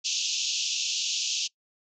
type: band-pass noise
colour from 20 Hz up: white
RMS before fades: -29 dBFS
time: 0.04-1.48 s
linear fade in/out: 20 ms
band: 2600 to 6900 Hz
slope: 96 dB/octave
effects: noise-tail reverb RT60 0.1 s tail -23 dB re dry